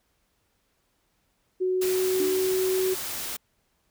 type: tone with pitch glide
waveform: sine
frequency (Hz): 370 to 374.3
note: F#4 to F#4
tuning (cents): 0 to +20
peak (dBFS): -22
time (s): 1.6-2.95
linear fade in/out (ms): 20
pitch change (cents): +20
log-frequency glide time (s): 1.73-2.31
type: noise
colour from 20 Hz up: white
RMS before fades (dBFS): -33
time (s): 1.81-3.37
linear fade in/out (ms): 10
type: tone with exponential decay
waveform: sine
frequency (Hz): 300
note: D4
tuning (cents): +37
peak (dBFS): -26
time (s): 2.2-2.71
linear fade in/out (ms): 2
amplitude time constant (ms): 110
effects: pink hiss -71 dBFS RMS until 3.9 s